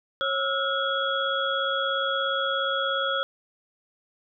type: tone cluster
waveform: sine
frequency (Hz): 547 / 1314 / 1431 / 3337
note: C#5 / E6 / F6 / G#7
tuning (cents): -23 / -6 / +42 / +8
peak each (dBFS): -29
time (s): 0.21-3.23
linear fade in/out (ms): 0
effects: none